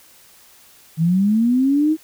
sine linear sweep, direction up, 155.56 to 320.2 Hz, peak -13 dBFS, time 0.97-1.97 s, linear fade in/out 50 ms, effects white hiss -49 dBFS RMS until 2.03 s

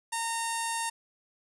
sawtooth tone with low-pass filter, 918 Hz, A#5, 27 cents flat, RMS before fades -32 dBFS, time 0.12-0.9 s, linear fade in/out 10 ms, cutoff 9400 Hz, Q 4.6, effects none

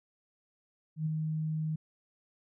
sine tone with ADSR envelope, 156.5 Hz, D#3, 10 cents sharp, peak -27 dBFS, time 0.96-1.76 s, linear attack 100 ms, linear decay 13 ms, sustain -3 dB, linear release 8 ms, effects none

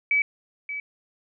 sine tone with echo, 2289 Hz, D7, 45 cents flat, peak -18 dBFS, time 0.11-0.22 s, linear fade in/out 2 ms, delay 580 ms, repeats 1, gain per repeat -11 dB, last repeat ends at 0.8 s, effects none

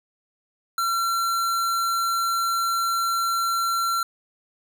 square tone, 1360 Hz, F6, 46 cents flat, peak -22 dBFS, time 0.78-4.03 s, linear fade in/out 2 ms, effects none

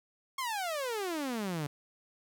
sawtooth exponential sweep, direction down, 1100 to 139.9 Hz, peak -29 dBFS, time 0.38-1.67 s, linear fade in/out 5 ms, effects none

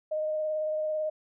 sine tone with vibrato, 618 Hz, D#5, 12 cents flat, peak -27 dBFS, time 0.11-1.1 s, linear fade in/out 10 ms, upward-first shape sine, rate 18 Hz, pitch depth 14 cents each way, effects none

